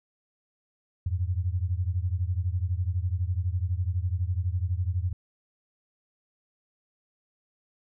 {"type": "beating tone pair", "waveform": "sine", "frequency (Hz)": [85.8, 97.8], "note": ["F2", "G2"], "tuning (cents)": [-30, -4], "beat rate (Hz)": 12, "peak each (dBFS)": [-27, -29], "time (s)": [1.06, 5.13], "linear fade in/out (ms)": 5, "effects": []}